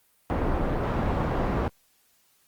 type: low-pass noise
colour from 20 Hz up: pink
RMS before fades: -26 dBFS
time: 0.3-1.68 s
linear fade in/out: 0 ms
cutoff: 1100 Hz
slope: 12 dB/octave
effects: white hiss -65 dBFS RMS until 2.47 s + Opus 32 kbps